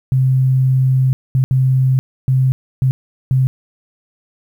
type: tone bursts at uneven times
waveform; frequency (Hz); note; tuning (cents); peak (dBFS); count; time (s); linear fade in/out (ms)
sine; 130.81; C3; 0; -10; 6; 0.12-1.13 / 1.35-1.44 / 1.51-1.99 / 2.28-2.52 / 2.82-2.91 / 3.31-3.47; 0
effects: 8-bit